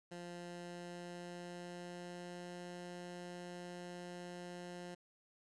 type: tone with pitch glide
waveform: 15% pulse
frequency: 174.61 to 176.74 Hz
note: F3 to F3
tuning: 0 to +21 cents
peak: -40 dBFS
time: 0.11-4.95 s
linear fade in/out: 10 ms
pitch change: +21 cents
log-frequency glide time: 0.33-2.63 s
effects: resampled to 22050 Hz + 12-bit